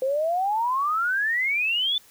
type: exponential sweep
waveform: sine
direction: up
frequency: 512 to 3553 Hz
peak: -21 dBFS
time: 0.02-1.98 s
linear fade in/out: 2 ms
effects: white hiss -54 dBFS RMS until 2.1 s